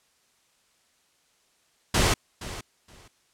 pink noise with echo, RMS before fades -21 dBFS, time 1.94-2.14 s, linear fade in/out 5 ms, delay 470 ms, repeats 2, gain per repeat -15 dB, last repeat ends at 3.08 s, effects white hiss -66 dBFS RMS until 3.33 s + low-pass 9000 Hz 12 dB/octave

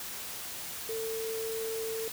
sine tone in noise, 447.2 Hz, A4, 28 cents sharp, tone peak -33 dBFS, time 0.89-2.08 s, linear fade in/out 2 ms, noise white, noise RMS -40 dBFS, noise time 0-2.12 s, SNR +4 dB, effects none

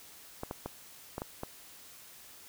clicks, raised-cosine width 1 ms, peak -22 dBFS, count 6, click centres 0.434 / 0.511 / 0.66 / 1.181 / 1.219 / 1.434 s, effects white hiss -53 dBFS RMS until 2.48 s

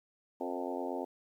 harmonic tone with a mistuned harmonic, 88.8 Hz, F2, 29 cents sharp, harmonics 3 / 4 / 5 / 6 / 7 / 8 / 9 / 10, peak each -40 / -41 / -42 / -43 / -43 / -44 / -45 / -45 dBFS, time 0.4-1.05 s, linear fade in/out 10 ms, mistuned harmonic 6, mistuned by -26 cents, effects 11-bit

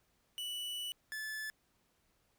45% pulse tone pair in turn, 2960 / 1735.3 Hz, F#7 / A6, 0 / -24 cents, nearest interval major sixth, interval 924 cents, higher first, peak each -38 / -39 dBFS, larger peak first, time 0.38-0.92 / 1.12-1.5 s, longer first, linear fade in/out 0 ms, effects pink hiss -75 dBFS RMS until 2.38 s

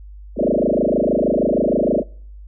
sine tone with frequency modulation, 414.5 Hz, G#4, 3 cents flat, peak -14 dBFS, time 0.36-2.04 s, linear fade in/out 50 ms, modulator 26.4 Hz, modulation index 8, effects noise-tail reverb RT60 0.6 s tail -26 dB re dry + added 50 Hz sine -35 dBFS peak until 2.47 s

